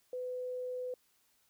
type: tone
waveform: sine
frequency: 502 Hz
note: B4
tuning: 28 cents sharp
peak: -36 dBFS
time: 0.13-0.94 s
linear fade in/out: 2 ms
effects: white hiss -72 dBFS RMS until 1.49 s